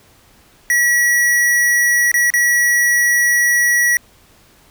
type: tone with dropouts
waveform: square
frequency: 1929 Hz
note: B6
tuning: 41 cents flat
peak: -12 dBFS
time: 0.7-3.97 s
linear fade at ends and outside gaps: 1 ms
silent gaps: 2.116-2.141 / 2.303-2.338 s
effects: pink hiss -50 dBFS RMS until 4.7 s